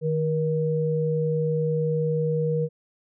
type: tone pair together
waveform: sine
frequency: 155.1 / 476.5 Hz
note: D#3 / A#4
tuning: -5 / +38 cents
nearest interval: octave + perfect fifth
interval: 1943 cents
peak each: -24 dBFS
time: 0.01-2.69 s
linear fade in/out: 50 ms
effects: none